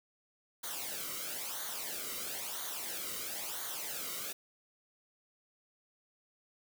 white noise with flanger, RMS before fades -40 dBFS, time 0.63-4.33 s, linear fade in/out 10 ms, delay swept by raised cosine 0.38 to 1.19 ms, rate 1 Hz, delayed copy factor -0.7, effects none

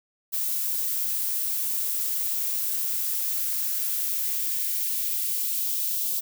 violet noise with high-pass filter sweep, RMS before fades -27 dBFS, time 0.32-6.21 s, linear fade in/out 20 ms, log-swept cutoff 320 to 3500 Hz, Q 1.3, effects none

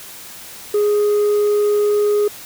sine tone, 415.3 Hz, G#4, in tune, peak -10 dBFS, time 0.74-2.28 s, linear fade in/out 5 ms, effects tanh soft clip ceiling -12 dBFS + white hiss -36 dBFS RMS until 2.45 s

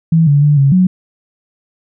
sine tone with pitch steps, 163.2 / 143.5 / 147.4 / 138.1 / 184 Hz, E3 / D3 / D3 / C#3 / F#3, -17 / -40 / +7 / -6 / -9 cents, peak -6 dBFS, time 0.12-0.87 s, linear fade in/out 5 ms, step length 150 ms, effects none

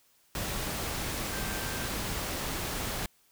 sine tone in noise, 1568 Hz, G6, in tune, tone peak -42 dBFS, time 1.32-1.88 s, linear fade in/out 2 ms, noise pink, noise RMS -34 dBFS, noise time 0.35-3.06 s, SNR -11 dB, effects white hiss -66 dBFS RMS until 3.31 s

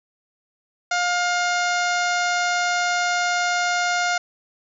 harmonic tone with a mistuned harmonic, 709 Hz, F5, 26 cents sharp, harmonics 1 / 2 / 3 / 4 / 5 / 6 / 7 / 8 / 9 / 10, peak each -23 / -23 / -28 / -35 / -35 / -34 / -36 / -35 / -36 / -37 dBFS, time 0.91-4.18 s, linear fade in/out 5 ms, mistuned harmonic 5, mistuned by +15 cents, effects none

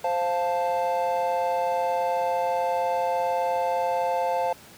triangle chord, F major, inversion second, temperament equal, 523.3 / 698.5 / 880 Hz, C5 / F5 / A5, 0 / 0 / 0 cents, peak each -25 dBFS, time 0.04-4.53 s, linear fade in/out 5 ms, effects pink hiss -48 dBFS RMS until 4.77 s + high-pass 100 Hz 12 dB/octave

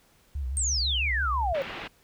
sine tone with vibrato, 67.1 Hz, C2, 44 cents sharp, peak -28 dBFS, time 0.35-1.53 s, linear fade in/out 5 ms, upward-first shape sine, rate 6 Hz, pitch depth 130 cents each way
sine exponential sweep, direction down, 8700 to 523.3 Hz, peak -25 dBFS, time 0.57-1.62 s, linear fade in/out 0 ms
white low-pass noise, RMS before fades -38 dBFS, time 1.54-1.88 s, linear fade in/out 10 ms, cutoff 2900 Hz, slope 24 dB/octave
effects pink hiss -62 dBFS RMS until 2.03 s

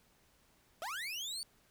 30% pulse linear sweep, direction up, 602 to 4600 Hz, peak -36 dBFS, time 0.82-1.43 s, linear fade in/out 0 ms, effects pink hiss -69 dBFS RMS until 1.7 s

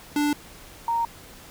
square / sine tone pair in turn, 293.7 / 928.7 Hz, D4 / A#5, 0 / -7 cents, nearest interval octave + minor sixth, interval 1993 cents, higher second, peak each -21 dBFS, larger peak neither, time 0.16-0.33 / 0.88-1.05 s, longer neither, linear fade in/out 2 ms, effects pink hiss -46 dBFS RMS until 1.5 s

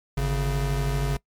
square tone pair together, 50.43 / 138.59 Hz, G1 / C#3, +50 / 0 cents, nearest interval octave + tritone, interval 1750 cents, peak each -26 dBFS, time 0.17-1.17 s, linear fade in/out 5 ms, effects noise-tail reverb RT60 0.1 s tail -22 dB re dry + MP3 96 kbps

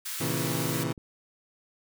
white high-pass noise, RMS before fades -35 dBFS, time 0.05-0.84 s, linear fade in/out 10 ms, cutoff 1200 Hz, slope 24 dB/octave
20% pulse chord, A# diminished, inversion none, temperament equal with one note detuned, 116.54 / 136.37 / 164.81 Hz, A#2 / C#3 / E3, 0 / -28 / 0 cents, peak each -29 / -27 / -27 dBFS, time 0.2-0.93 s, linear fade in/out 10 ms
click, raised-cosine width 3 ms, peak -33 dBFS, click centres 0.978 s
effects none

